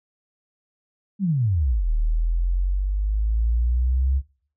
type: exponential two-way sweep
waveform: sine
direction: down then up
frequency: 210 to 37.97 to 68.3 Hz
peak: -18 dBFS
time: 1.19-4.22 s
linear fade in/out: 50 ms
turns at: 1.91 s
effects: noise-tail reverb RT60 0.5 s tail -18 dB re dry